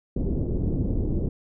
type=low-pass noise; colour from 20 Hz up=pink; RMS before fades=-25 dBFS; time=0.16-1.29 s; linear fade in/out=5 ms; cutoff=400 Hz; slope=24 dB/octave; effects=none